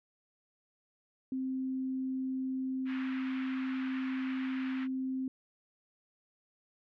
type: tone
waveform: sine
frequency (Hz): 261.6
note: C4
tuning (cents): 0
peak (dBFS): -32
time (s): 1.32-5.28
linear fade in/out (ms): 2
type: band-pass noise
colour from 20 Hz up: pink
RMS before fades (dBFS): -47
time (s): 2.85-4.88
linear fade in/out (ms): 50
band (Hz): 1200 to 2600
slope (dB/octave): 24
effects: none